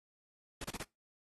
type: noise bursts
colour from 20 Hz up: pink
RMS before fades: -41 dBFS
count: 4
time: 0.61-0.83 s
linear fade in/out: 5 ms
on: 34 ms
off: 28 ms
effects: noise-tail reverb RT60 0.2 s tail -23 dB re dry + AAC 32 kbps